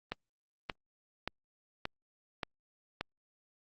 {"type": "click train", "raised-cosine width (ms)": 0.3, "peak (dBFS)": -18, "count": 6, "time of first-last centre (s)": [0.12, 3.01], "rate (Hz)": 1.73, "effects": ["Opus 32 kbps"]}